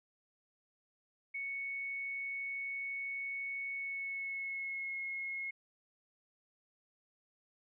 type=tone with pitch glide; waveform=sine; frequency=2217 to 2166 Hz; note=C#7 to C#7; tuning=0 to -41 cents; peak=-37 dBFS; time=1.34-5.51 s; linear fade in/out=10 ms; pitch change=-41 cents; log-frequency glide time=3.73-4.98 s; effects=none